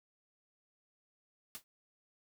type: noise with exponential decay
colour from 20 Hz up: white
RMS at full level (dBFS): -40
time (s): 1.55-1.64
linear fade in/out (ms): 0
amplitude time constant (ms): 18
effects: none